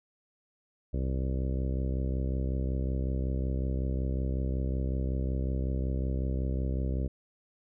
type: harmonic tone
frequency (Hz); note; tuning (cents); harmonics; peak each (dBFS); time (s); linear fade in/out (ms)
65.4; C2; 0; 1 / 2 / 3 / 4 / 5 / 6 / 7 / 8 / 9; -29 / -35 / -39 / -41 / -43 / -45 / -46 / -47 / -48; 0.93-7.08; 10
effects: none